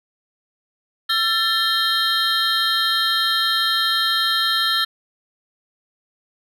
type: tone cluster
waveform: triangle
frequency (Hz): 1347 / 1764 / 3177 / 3778 / 4162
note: E6 / A6 / G7 / A#7 / C8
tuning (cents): +37 / +4 / +23 / +22 / -10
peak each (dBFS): -22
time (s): 1.09-4.85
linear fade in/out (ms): 10
effects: none